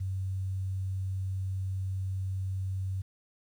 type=tone with quantisation; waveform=sine; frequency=95 Hz; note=F#2; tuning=46 cents sharp; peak=-30 dBFS; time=0-3.02 s; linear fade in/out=10 ms; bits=10; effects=none